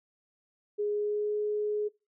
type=tone with pitch glide; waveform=sine; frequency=415.3 to 419.9 Hz; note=G#4 to G#4; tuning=0 to +19 cents; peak=-27 dBFS; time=0.78-1.89 s; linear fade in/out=20 ms; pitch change=+19 cents; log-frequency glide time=0.91-1.36 s; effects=noise-tail reverb RT60 0.3 s tail -25 dB re dry